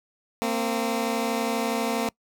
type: tone pair together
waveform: 15% pulse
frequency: 229.3 / 261.6 Hz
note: A#3 / C4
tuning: -28 / 0 cents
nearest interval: major second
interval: 228 cents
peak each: -19 / -23 dBFS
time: 0.42-2.09 s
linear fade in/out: 0 ms
effects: noise-tail reverb RT60 0.1 s tail -24 dB re dry